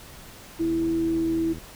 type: tone with pitch glide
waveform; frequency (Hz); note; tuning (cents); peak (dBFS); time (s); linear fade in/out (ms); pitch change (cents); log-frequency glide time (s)
sine; 329.6 to 327.7; E4 to E4; 0 to -10; -21; 0.59-1.54; 20; -10; 0.96-1.25
type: click train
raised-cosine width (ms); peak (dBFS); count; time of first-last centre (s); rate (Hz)
3; -27; 81; 0.61-1.583; 82.2
effects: pink hiss -45 dBFS RMS until 1.75 s